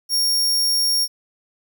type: tone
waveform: sawtooth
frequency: 5550 Hz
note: F8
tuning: 12 cents flat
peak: -14 dBFS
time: 0.09-1.08 s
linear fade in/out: 50 ms
effects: 9-bit